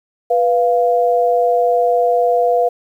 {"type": "tone pair together", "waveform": "sine", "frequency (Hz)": [491.3, 694.8], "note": ["B4", "F5"], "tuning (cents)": [-9, -9], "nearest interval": "tritone", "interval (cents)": 600, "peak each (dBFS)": -14, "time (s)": [0.3, 2.69], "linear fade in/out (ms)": 10, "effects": ["8-bit"]}